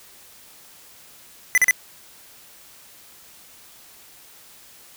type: tone bursts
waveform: square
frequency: 2006 Hz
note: B6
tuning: 26 cents sharp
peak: -13 dBFS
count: 3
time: 1.55-1.709 s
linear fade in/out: 0 ms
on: 27 ms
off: 39 ms
effects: white hiss -48 dBFS RMS until 4.96 s

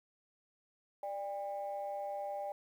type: tone pair together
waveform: sine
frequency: 591.1 / 802 Hz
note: D5 / G5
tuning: +11 / +39 cents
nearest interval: perfect fourth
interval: 528 cents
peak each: -39 / -39 dBFS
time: 1.03-2.52 s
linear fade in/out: 2 ms
effects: tanh soft clip ceiling -31 dBFS + 11-bit

